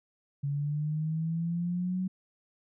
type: exponential sweep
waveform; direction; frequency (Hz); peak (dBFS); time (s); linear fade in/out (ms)
sine; up; 140.4 to 187.6; -28; 0.43-2.08; 10
effects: none